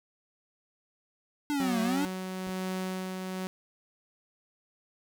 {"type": "linear two-way sweep", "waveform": "square", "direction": "down then up", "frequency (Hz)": [298.4, 220, 298.4], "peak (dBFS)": -28, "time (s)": [1.5, 2.05], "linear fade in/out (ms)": 0, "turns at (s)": 1.81}
{"type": "tone with tremolo", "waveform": "sawtooth", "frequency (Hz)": 186.5, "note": "F#3", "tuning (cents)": 14, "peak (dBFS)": -27, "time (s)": [1.6, 3.47], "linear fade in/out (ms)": 0, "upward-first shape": "sine", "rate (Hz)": 1.1, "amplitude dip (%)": 35}
{"type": "clicks", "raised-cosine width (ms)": 2, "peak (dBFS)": -32, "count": 2, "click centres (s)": [2.472, 2.491]}
{"effects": []}